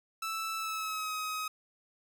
sawtooth tone with pitch glide, 1318.5 to 1264.8 Hz, E6 to D#6, 0 to +28 cents, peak -30 dBFS, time 0.22-1.48 s, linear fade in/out 5 ms, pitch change -72 cents, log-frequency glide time 0.58-1.13 s, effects none

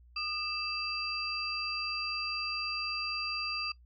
sine tone cluster, 1220 / 2645 / 4736 Hz, D#6 / E7 / D8, -34 / +5 / +14 cents, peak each -40 / -37 / -36 dBFS, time 0.16-3.72 s, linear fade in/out 5 ms, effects noise-tail reverb RT60 0.1 s tail -19 dB re dry + added 60 Hz sine -55 dBFS peak until 3.85 s

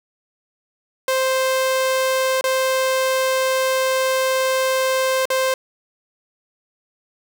sawtooth tone with dropouts, 523.3 Hz, C5, in tune, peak -13 dBFS, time 1.08-5.54 s, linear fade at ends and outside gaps 2 ms, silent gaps 2.411-2.44 / 5.255-5.302 s, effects none

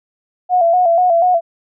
sine tone with vibrato, 700 Hz, F5, 4 cents sharp, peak -9 dBFS, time 0.49-1.41 s, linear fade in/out 50 ms, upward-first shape square, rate 4.1 Hz, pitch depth 65 cents each way, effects none

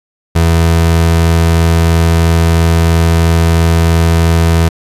30% pulse tone, 83 Hz, E2, 12 cents sharp, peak -4 dBFS, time 0.35-4.69 s, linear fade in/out 10 ms, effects resampled to 32000 Hz

